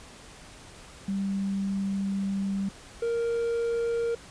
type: tone pair in turn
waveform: sine / triangle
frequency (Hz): 196 / 466.2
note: G3 / A#4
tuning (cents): 0 / 0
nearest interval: octave + minor third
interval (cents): 1500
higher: second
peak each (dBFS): -26 / -23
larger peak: second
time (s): 1.08-2.69 / 3.02-4.15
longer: first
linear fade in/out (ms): 5
effects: pink hiss -48 dBFS RMS until 4.3 s + resampled to 22050 Hz

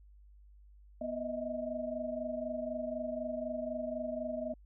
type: tone cluster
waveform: sine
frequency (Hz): 244.8 / 619 / 643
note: B3 / D#5 / E5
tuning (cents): -15 / -9 / -43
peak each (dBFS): -40 / -38 / -40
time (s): 1.01-4.54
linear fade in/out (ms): 5
effects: added 50 Hz sine -55 dBFS peak until 4.65 s

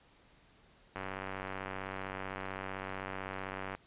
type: click train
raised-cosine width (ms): 0.5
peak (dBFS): -24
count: 268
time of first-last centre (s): 0.96-3.75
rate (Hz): 95.7
effects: pink hiss -64 dBFS RMS until 3.86 s + resampled to 8000 Hz

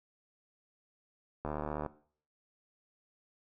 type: click train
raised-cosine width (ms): 1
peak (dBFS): -22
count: 32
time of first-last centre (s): 1.45-1.862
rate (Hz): 75.2
effects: noise-tail reverb RT60 0.5 s tail -18 dB re dry

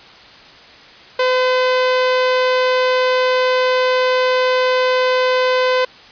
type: tone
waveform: sawtooth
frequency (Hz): 509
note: C5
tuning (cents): -48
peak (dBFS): -9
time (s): 1.19-5.85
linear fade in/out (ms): 5
effects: white hiss -41 dBFS RMS until 6.11 s + resampled to 11025 Hz

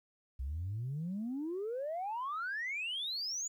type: exponential sweep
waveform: sine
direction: up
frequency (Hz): 61.74 to 7040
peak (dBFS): -34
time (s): 0.39-3.48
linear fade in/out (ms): 10
effects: tanh soft clip ceiling -32 dBFS + 12-bit

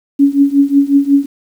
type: tone with tremolo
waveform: sine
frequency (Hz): 280.4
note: C#4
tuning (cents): +20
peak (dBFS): -3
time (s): 0.19-1.26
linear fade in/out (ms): 10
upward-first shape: triangle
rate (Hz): 5.5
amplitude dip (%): 95
effects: 7-bit

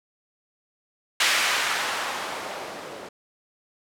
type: noise with low-pass filter sweep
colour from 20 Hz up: violet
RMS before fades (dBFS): -27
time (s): 1.2-3.09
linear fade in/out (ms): 5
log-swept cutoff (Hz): 2100 to 420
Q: 0.89
effects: none

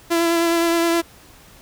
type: tone with vibrato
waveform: sawtooth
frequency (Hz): 336.5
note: E4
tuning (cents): +36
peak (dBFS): -12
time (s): 0.1-1.02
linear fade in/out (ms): 20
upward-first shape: sine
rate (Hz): 9.6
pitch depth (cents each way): 18
effects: pink hiss -47 dBFS RMS until 1.61 s

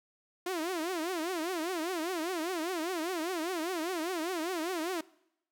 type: tone with vibrato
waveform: sawtooth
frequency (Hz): 342.9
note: F4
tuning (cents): -32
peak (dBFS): -28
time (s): 0.46-5.01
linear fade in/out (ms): 5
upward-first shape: triangle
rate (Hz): 5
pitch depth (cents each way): 210
effects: noise-tail reverb RT60 0.8 s tail -22 dB re dry

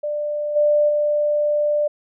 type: tone with level steps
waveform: sine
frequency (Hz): 593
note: D5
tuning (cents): +17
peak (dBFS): -21 / -13 / -16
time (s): 0.03-1.88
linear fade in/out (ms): 10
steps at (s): 0.55 / 0.88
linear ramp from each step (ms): 20
effects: none

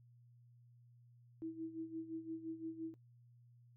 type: tone with tremolo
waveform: sine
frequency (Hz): 324.4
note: E4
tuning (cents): -28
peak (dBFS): -39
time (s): 1.42-2.94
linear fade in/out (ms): 0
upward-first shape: sine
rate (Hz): 5.8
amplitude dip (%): 75
effects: noise-tail reverb RT60 0.1 s tail -17 dB re dry + added 120 Hz sine -62 dBFS peak until 3.76 s

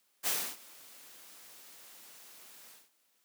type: noise with ADSR envelope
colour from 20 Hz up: white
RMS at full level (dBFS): -30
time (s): 0.23-2.9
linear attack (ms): 40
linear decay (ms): 290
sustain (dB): -24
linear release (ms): 200
effects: white hiss -73 dBFS RMS until 3.24 s + high-pass 200 Hz 12 dB/octave

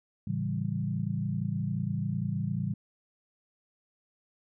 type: chord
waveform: sine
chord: A dominant seventh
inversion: none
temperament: equal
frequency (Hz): 110 / 138.59 / 164.81 / 196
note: A2 / C#3 / E3 / G3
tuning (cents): 0 / 0 / 0 / 0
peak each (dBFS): -34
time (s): 0.27-2.74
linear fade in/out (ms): 5
effects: none

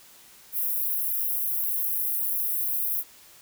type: high-pass noise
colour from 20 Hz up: white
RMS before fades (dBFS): -27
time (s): 0.52-3.04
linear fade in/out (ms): 50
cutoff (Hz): 11000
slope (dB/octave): 48
effects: white hiss -52 dBFS RMS until 3.41 s

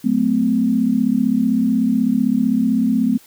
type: chord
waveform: sine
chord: F# diminished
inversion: none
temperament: equal with one note detuned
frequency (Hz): 185 / 220 / 255.9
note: F#3 / A3 / C4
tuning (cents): 0 / 0 / -38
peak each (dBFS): -23 / -17 / -17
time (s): 0.04-3.18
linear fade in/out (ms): 10
effects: white hiss -48 dBFS RMS until 3.26 s

